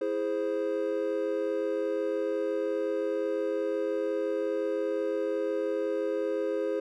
triangle chord, E augmented, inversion none, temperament equal, 329.6 / 415.3 / 523.3 Hz, E4 / G#4 / B#4, 0 / 0 / 0 cents, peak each -32 / -29 / -29 dBFS, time 0.01-6.8 s, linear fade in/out 5 ms, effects none

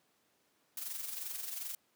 blue noise with amplitude modulation, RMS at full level -39 dBFS, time 0.77-1.75 s, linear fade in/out 2 ms, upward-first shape sine, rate 22.7 Hz, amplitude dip 55%, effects pink hiss -73 dBFS RMS until 1.95 s + high-pass 200 Hz 12 dB/octave

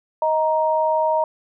sine tone pair together, 628 / 936.3 Hz, D#5 / A#5, +16 / +7 cents, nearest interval perfect fifth, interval 691 cents, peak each -19 dBFS, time 0.22-1.24 s, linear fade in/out 2 ms, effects none

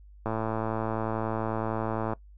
click train, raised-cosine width 1 ms, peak -16 dBFS, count 209, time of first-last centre 0.26-2.134 s, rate 111 Hz, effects noise-tail reverb RT60 0.1 s tail -20 dB re dry + added 50 Hz sine -48 dBFS peak until 2.37 s

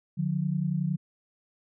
sine tone pair together, 148.96 / 179.8 Hz, D3 / F#3, +25 / -49 cents, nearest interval minor third, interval 326 cents, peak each -28 / -28 dBFS, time 0.17-0.97 s, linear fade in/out 20 ms, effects none

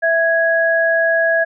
sine tone pair together, 659.8 / 1661.2 Hz, E5 / G#6, +1 / 0 cents, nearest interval octave + major third, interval 1599 cents, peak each -15 dBFS, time 0.02-1.45 s, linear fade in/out 20 ms, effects none

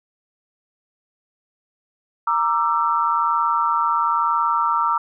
sine tone cluster, 934 / 1176 / 1337 Hz, A#5 / D6 / E6, +3 / +2 / +24 cents, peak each -21 dBFS, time 2.27-4.98 s, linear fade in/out 5 ms, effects none

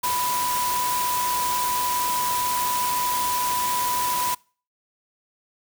sine tone in noise, 987.8 Hz, B5, in tune, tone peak -23 dBFS, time 0.03-4.35 s, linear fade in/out 10 ms, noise white, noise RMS -28 dBFS, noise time 0.03-4.35 s, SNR +2 dB, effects noise-tail reverb RT60 0.4 s tail -25 dB re dry

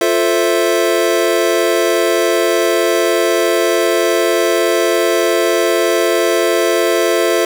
square chord, F major seventh, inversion none, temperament equal, 349.2 / 440 / 523.3 / 659.3 Hz, F4 / A4 / C5 / E5, 0 / 0 / 0 / 0 cents, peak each -17 / -18 / -20 / -18 dBFS, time 0.01-7.45 s, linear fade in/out 2 ms, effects none

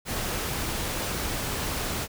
pink noise, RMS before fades -30 dBFS, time 0.05-2.08 s, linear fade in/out 50 ms, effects none

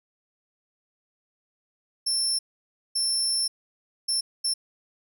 30% pulse tone bursts at uneven times, 5370 Hz, E8, 31 cents sharp, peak -19 dBFS, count 4, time 2.06-2.39 / 2.95-3.48 / 4.08-4.21 / 4.44-4.54 s, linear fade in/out 10 ms, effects none

